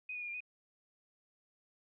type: tone with pitch steps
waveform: sine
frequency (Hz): 2501 / 2460 / 2431 / 2392 / 2485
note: D#7 / D#7 / D#7 / D7 / D#7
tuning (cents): +8 / -20 / -41 / +31 / -3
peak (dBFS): -39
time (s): 0.09-0.405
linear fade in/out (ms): 5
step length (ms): 63
effects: none